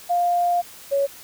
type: tone pair in turn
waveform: sine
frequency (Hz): 702 / 557.2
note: F5 / C#5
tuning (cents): +9 / +9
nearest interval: major third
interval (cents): 400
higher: first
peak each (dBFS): -17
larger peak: neither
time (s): 0.09-0.62 / 0.91-1.07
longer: first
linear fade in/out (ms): 20
effects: white hiss -43 dBFS RMS until 1.23 s